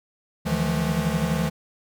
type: tone cluster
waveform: square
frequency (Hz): 74.8 / 150.8 / 163.6 / 174.9 / 215.3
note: D2 / D3 / E3 / F3 / A3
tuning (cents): +32 / +46 / -13 / +3 / -37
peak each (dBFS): -34 / -30 / -27 / -28 / -29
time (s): 0.45-1.5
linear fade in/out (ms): 20
effects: none